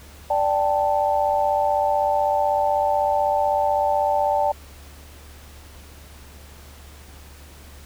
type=chord; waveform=sine; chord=D suspended fourth; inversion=none; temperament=equal; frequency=587.3 / 784 / 880 Hz; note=D5 / G5 / A5; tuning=0 / 0 / 0 cents; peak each=-22 dBFS; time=0.3-4.52 s; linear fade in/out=5 ms; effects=added 72 Hz sine -43 dBFS peak until 7.85 s + pink hiss -47 dBFS RMS until 7.85 s